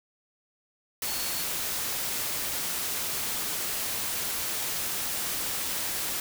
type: tone in noise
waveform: sine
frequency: 4377 Hz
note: C#8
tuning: 23 cents flat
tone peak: -38 dBFS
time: 1.07-1.43 s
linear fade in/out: 2 ms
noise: white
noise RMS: -31 dBFS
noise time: 1.02-6.2 s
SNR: -10 dB
effects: none

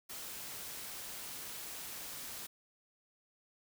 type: noise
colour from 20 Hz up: white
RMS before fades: -45 dBFS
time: 0.09-2.47 s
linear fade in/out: 10 ms
effects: none

